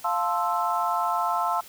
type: chord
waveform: sine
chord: F major seventh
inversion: none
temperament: equal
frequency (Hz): 698.5 / 880 / 1046.5 / 1318.5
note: F5 / A5 / C6 / E6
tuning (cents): 0 / 0 / 0 / 0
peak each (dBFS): -28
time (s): 0.04-1.61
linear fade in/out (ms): 10
effects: white hiss -47 dBFS RMS until 1.68 s